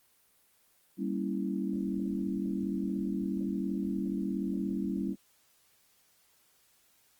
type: chord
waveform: sine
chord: G diminished seventh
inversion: none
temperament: equal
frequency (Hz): 196 / 233.1 / 277.2 / 329.6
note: G3 / Bb3 / Db4 / Fb4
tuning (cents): 0 / 0 / 0 / 0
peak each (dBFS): -33 / -38 / -36 / -37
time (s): 0.97-5.16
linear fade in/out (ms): 50
effects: white hiss -67 dBFS RMS until 7.19 s + Opus 24 kbps